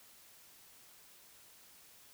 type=silence; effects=white hiss -60 dBFS RMS until 2.13 s